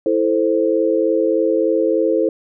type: chord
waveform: sine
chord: A minor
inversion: second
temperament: equal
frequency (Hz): 329.6 / 440 / 523.3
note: E4 / A4 / C5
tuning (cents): 0 / 0 / 0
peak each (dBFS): -18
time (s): 0.06-2.29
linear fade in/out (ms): 2
effects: none